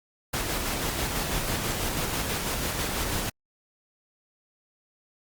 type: noise with tremolo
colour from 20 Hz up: pink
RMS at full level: -28 dBFS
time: 0.33-3.3 s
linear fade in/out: 10 ms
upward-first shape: square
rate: 6.1 Hz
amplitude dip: 25%
effects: Opus 48 kbps